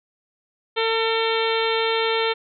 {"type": "harmonic tone", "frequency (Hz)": 450.7, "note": "A4", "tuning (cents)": 42, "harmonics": [1, 2, 3, 4, 5, 6, 7, 8, 9], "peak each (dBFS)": [-22, -27, -29, -32, -29, -33, -30, -30, -34], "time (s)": [0.76, 2.34], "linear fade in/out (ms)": 20, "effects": []}